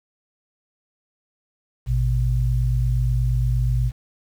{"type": "tone pair together", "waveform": "sine", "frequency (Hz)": [55, 123.47], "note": ["A1", "B2"], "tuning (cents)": [0, 0], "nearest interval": "octave + major second", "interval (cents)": 1400, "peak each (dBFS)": -20, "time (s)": [1.86, 3.92], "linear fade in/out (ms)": 50, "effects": ["8-bit"]}